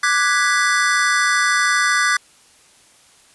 square chord, G# half-diminished seventh, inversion second, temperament equal, 1174.7 / 1480 / 1661.2 / 1975.5 Hz, D6 / F#6 / G#6 / B6, 0 / 0 / 0 / 0 cents, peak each -21 dBFS, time 0.03-2.17 s, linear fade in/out 5 ms, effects white hiss -51 dBFS RMS until 3.34 s + resampled to 24000 Hz

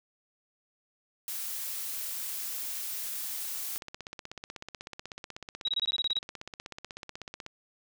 blue noise, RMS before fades -36 dBFS, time 1.28-3.78 s, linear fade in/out 0 ms
click train, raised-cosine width 0.2 ms, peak -23 dBFS, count 61, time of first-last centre 3.76-7.464 s, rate 16.2 Hz
sine tone bursts, 3843 Hz, B7, 48 cents flat, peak -26 dBFS, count 10, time 5.65-6.189 s, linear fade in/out 5 ms, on 35 ms, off 21 ms
effects none

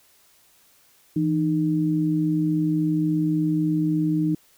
sine tone pair together, 163.8 / 307.3 Hz, E3 / D#4, -11 / -21 cents, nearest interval major seventh, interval 1090 cents, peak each -23 / -21 dBFS, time 1.16-4.35 s, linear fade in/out 5 ms, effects white hiss -58 dBFS RMS until 4.57 s

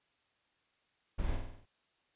brown noise with echo, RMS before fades -36 dBFS, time 1.18-1.37 s, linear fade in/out 10 ms, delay 48 ms, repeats 6, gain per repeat -4 dB, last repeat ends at 1.658 s, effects white hiss -75 dBFS RMS until 2.15 s + resampled to 8000 Hz

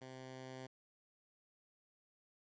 10% pulse tone with level ramp, 130 Hz, C3, 11 cents flat, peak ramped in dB -42 to -39 dBFS, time 0.01-0.67 s, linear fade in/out 10 ms, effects resampled to 16000 Hz + 13-bit

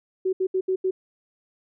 sine tone bursts at uneven times, 375.5 Hz, F#4, 26 cents sharp, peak -20 dBFS, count 5, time 0.25-0.33 / 0.4-0.47 / 0.54-0.61 / 0.68-0.76 / 0.84-0.91 s, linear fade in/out 10 ms, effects none

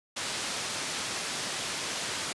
white low-pass noise, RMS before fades -34 dBFS, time 0.16-2.33 s, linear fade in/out 10 ms, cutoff 6500 Hz, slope 12 dB/octave, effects high-pass 100 Hz 12 dB/octave + resampled to 24000 Hz

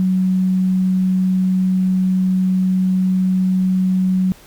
sine tone, 186.1 Hz, F#3, 10 cents sharp, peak -13 dBFS, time 0-4.32 s, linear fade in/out 0 ms, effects pink hiss -45 dBFS RMS until 4.46 s

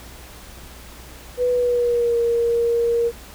sine tone with pitch glide, 493.9 to 468.9 Hz, B4 to A#4, 0 to +10 cents, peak -16 dBFS, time 1.37-3.12 s, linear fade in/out 50 ms, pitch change -90 cents, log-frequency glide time 1.5-2.18 s, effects added 60 Hz sine -43 dBFS peak until 3.34 s + pink hiss -42 dBFS RMS until 3.34 s

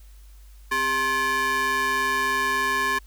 square ring-modulated tone, 329.6 Hz, E4, in tune, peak -19 dBFS, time 0.71-2.99 s, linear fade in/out 10 ms, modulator 1390 Hz, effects added 50 Hz sine -44 dBFS peak until 3.06 s + white hiss -59 dBFS RMS until 3.06 s

